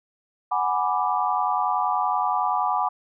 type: chord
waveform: sine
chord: G# half-diminished seventh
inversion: third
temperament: equal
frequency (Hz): 740 / 830.6 / 987.8 / 1174.7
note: F#5 / G#5 / B5 / D6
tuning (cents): 0 / 0 / 0 / 0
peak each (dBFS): -26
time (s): 0.51-2.89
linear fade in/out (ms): 10
effects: none